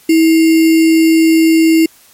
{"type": "tone with sample-and-hold", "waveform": "sine", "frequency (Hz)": 323.7, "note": "E4", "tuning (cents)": -31, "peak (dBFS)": -5, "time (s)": [0.09, 1.86], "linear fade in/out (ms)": 5, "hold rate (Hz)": 2450, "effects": ["white hiss -45 dBFS RMS until 2.13 s", "MP3 64 kbps"]}